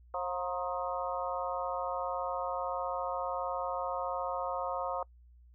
harmonic tone with a mistuned harmonic, 178.5 Hz, F3, 38 cents sharp, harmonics 3 / 4 / 5 / 6 / 7, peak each -37 / -38 / -39 / -40 / -40 dBFS, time 0.14-5.03 s, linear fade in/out 2 ms, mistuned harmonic 5, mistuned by +84 cents, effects noise-tail reverb RT60 0.1 s tail -26 dB re dry + added 60 Hz sine -55 dBFS peak until 5.54 s

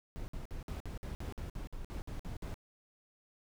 brown noise bursts, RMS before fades -41 dBFS, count 14, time 0.16-2.542 s, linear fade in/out 0 ms, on 120 ms, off 54 ms, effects none

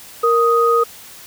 sine tone pair together, 466.2 / 1247.8 Hz, A#4 / D#6, 0 / +5 cents, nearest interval octave + perfect fourth, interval 1705 cents, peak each -14 dBFS, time 0.23-0.84 s, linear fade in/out 10 ms, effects white hiss -39 dBFS RMS until 1.26 s

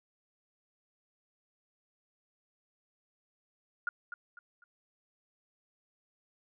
sine tone with echo, 1421 Hz, F6, 30 cents sharp, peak -29 dBFS, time 3.87-3.89 s, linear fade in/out 2 ms, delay 250 ms, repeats 3, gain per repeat -9 dB, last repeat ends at 4.64 s, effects none

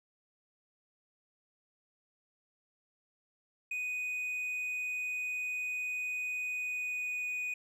triangle tone with pitch glide, 2489 to 2475 Hz, D#7 to D#7, 0 to -10 cents, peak -32 dBFS, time 3.71-7.54 s, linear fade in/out 5 ms, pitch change -10 cents, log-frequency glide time 6.48-7.39 s, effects none

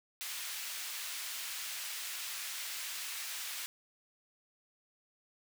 pink high-pass noise, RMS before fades -41 dBFS, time 0.21-3.66 s, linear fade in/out 0 ms, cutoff 2100 Hz, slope 12 dB/octave, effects none

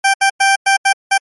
20% pulse tone bursts at uneven times, 784 Hz, G5, in tune, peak -4 dBFS, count 6, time 0.04-0.14 / 0.21-0.3 / 0.4-0.56 / 0.66-0.77 / 0.85-0.93 / 1.11-1.18 s, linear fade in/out 10 ms, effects MP3 48 kbps

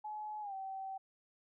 sine tone with pitch glide, 850 to 770.5 Hz, G#5 to G5, +40 to -30 cents, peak -40 dBFS, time 0.04-0.98 s, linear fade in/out 10 ms, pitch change -170 cents, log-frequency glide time 0.41-0.54 s, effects none

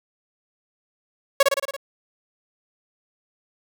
sawtooth tone with echo, 554.4 Hz, C#5, in tune, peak -8 dBFS, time 1.4-1.43 s, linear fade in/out 5 ms, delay 56 ms, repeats 6, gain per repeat -3 dB, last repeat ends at 1.766 s, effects 8-bit

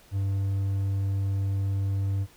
triangle tone, 98 Hz, G2, in tune, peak -22 dBFS, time 0.11-2.27 s, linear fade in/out 50 ms, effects pink hiss -56 dBFS RMS until 2.36 s

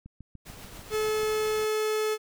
click train, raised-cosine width 5 ms, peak -32 dBFS, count 9, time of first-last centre 0.06-1.233 s, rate 6.82 Hz
pink noise with tremolo, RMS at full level -44 dBFS, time 0.45-1.66 s, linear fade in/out 20 ms, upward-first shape triangle, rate 7.1 Hz, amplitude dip 35%
45% pulse tone, 431.1 Hz, A4, 35 cents flat, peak -25 dBFS, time 0.9-2.18 s, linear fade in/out 50 ms
effects none

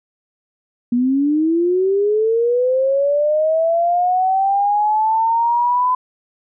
sine linear sweep, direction up, 236.8 to 1012 Hz, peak -13 dBFS, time 0.92-5.95 s, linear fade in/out 5 ms, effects none

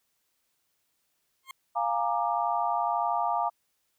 20% pulse tone with exponential growth, 1065 Hz, C6, 30 cents sharp, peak -30 dBFS, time 1.43-1.51 s, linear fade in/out 2 ms, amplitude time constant 16 ms
sine chord, Bb dominant seventh, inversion second, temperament equal with one note detuned, 698.5 / 830.6 / 932.3 / 1185.6 Hz, F5 / Ab5 / Bb5 / D6, 0 / 0 / 0 / +16 cents, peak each -29 / -31 / -30 / -32 dBFS, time 1.75-3.5 s, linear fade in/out 20 ms
effects white hiss -75 dBFS RMS until 3.98 s

